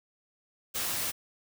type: noise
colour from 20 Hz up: white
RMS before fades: -32 dBFS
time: 0.74-1.12 s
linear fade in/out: 20 ms
effects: none